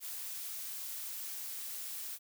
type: noise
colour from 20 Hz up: blue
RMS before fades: -42 dBFS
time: 0-2.19 s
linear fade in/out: 50 ms
effects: none